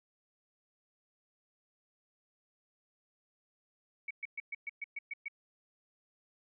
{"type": "tone bursts", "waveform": "sine", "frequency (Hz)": 2248, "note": "C#7", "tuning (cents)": 24, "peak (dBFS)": -36, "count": 9, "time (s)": [4.08, 5.283], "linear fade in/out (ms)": 5, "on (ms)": 27, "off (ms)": 120, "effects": []}